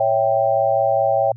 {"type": "chord", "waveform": "sine", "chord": "C# diminished", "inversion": "none", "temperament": "equal", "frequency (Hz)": [554.4, 659.3, 784], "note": ["C#5", "E5", "G5"], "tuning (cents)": [0, 0, 0], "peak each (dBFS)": -19, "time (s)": [0, 1.32], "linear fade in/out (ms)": 5, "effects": ["added 116 Hz sine -34 dBFS peak until 1.36 s"]}